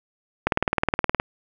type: click train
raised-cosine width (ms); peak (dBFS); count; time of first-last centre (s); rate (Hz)
0.5; -4; 15; 0.47-1.199; 19.2
effects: none